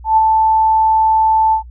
sine tone with ADSR envelope, 880 Hz, A5, in tune, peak -6 dBFS, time 0.04-1.63 s, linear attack 130 ms, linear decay 27 ms, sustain -3 dB, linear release 100 ms, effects noise-tail reverb RT60 0.1 s tail -25 dB re dry + added 60 Hz sine -32 dBFS peak until 1.7 s

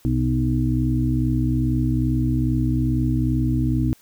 harmonic tone with a mistuned harmonic, 62.4 Hz, B1, 19 cents sharp, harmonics 1 / 2 / 4 / 5, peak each -24 / -21 / -24 / -25 dBFS, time 0.05-3.93 s, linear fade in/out 0 ms, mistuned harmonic 2, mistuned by +22 cents, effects white hiss -55 dBFS RMS until 4.01 s

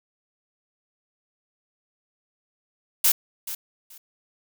blue noise with echo, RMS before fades -18 dBFS, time 3.04-3.12 s, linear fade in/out 5 ms, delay 430 ms, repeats 2, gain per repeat -14 dB, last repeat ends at 3.98 s, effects none

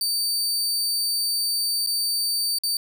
sawtooth tone with dropouts, 4605 Hz, D8, 35 cents flat, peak -19 dBFS, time 0.01-2.77 s, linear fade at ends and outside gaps 2 ms, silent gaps 1.864-1.871 / 2.586-2.635 s, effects none

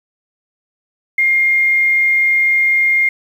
sine tone, 2122 Hz, C7, 24 cents sharp, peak -10 dBFS, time 1.18-3.09 s, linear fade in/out 5 ms, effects 7-bit

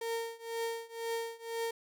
35% pulse tone with tremolo, 459.3 Hz, A#4, 26 cents flat, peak -30 dBFS, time 0.01-1.71 s, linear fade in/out 5 ms, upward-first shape triangle, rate 2 Hz, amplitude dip 95%, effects none

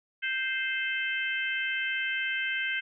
harmonic tone with a mistuned harmonic, 523 Hz, C5, 1 cent flat, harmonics 3 / 4 / 5 / 6, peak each -31 / -33 / -35 / -37 dBFS, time 0.22-2.81 s, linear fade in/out 20 ms, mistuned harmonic 6, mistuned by -25 cents, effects none

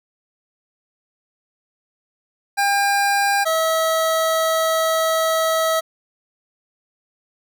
25% pulse tone pair in turn, 802 / 645.8 Hz, G5 / E5, +39 / -36 cents, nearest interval major third, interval 375 cents, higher first, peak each -12 / -13 dBFS, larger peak first, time 2.57-3.45 / 3.45-5.81 s, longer second, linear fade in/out 20 ms, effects none

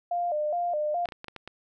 sine tone with vibrato, 649 Hz, E5, 27 cents flat, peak -25 dBFS, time 0.11-1.06 s, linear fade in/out 5 ms, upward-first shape square, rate 2.4 Hz, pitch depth 130 cents each way
clicks, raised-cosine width 0.3 ms, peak -23 dBFS, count 7, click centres 1.056 / 1.088 / 1.122 / 1.244 / 1.283 / 1.363 / 1.476 s
effects none

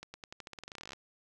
accelerating click train, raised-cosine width 0.2 ms, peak -27 dBFS, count 21, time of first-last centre 0.03-0.933 s, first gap 110 ms, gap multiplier 0.89, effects none

